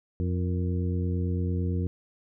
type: harmonic tone with a mistuned harmonic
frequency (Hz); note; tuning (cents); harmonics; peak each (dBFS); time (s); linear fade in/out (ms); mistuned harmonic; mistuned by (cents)
88.9; F2; +31; 1 / 2 / 3 / 4 / 5; -26 / -32 / -36 / -38 / -40; 0.2-1.87; 0; 5; +76
effects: none